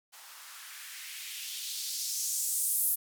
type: noise with band-pass filter sweep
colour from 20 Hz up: violet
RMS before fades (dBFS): -35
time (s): 0.12-2.96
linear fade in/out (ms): 20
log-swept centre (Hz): 850 to 12000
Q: 1.8
effects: none